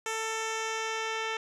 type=tone with low-pass filter sweep; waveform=10% pulse; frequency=444.6 Hz; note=A4; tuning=18 cents sharp; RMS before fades=-33 dBFS; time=0.06-1.37 s; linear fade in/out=2 ms; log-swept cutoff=8600 to 4200 Hz; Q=1.6; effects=none